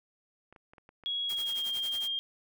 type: clicks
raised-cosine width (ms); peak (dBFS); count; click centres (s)
0.5; -38; 7; 0.526 / 0.562 / 0.735 / 0.782 / 0.891 / 1.037 / 1.327
type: tone with pitch glide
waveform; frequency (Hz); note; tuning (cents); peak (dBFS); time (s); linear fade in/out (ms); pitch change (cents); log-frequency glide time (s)
sine; 3322 to 3211; G#7 to G7; 0 to +41; -30; 1.06-2.19; 0; -59; 1.24-1.69
type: noise with tremolo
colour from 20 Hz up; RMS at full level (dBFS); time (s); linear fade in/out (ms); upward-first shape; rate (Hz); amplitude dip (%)
white; -42; 1.29-2.08; 5; triangle; 11; 95
effects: none